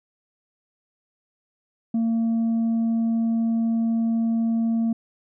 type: tone with tanh clipping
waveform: sine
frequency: 228 Hz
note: A#3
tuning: 38 cents flat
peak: -20 dBFS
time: 1.94-4.93 s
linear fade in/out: 5 ms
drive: 2 dB
effects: none